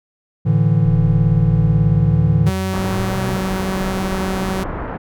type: chord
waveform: triangle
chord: A suspended fourth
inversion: none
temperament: just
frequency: 110 / 146.67 / 165 Hz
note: A2 / D3 / E3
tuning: 0 / -2 / +2 cents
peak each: -14 dBFS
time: 0.45-2.51 s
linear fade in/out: 20 ms
type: exponential sweep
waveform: sine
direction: up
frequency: 34.65 to 130.81 Hz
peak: -22 dBFS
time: 0.85-3.37 s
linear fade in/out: 10 ms
type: tone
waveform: sawtooth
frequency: 189.5 Hz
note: F#3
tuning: 42 cents sharp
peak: -16 dBFS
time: 2.46-4.64 s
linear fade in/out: 10 ms
type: low-pass noise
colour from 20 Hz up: pink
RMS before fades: -25 dBFS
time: 2.72-4.98 s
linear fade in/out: 20 ms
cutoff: 1600 Hz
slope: 24 dB/octave
effects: none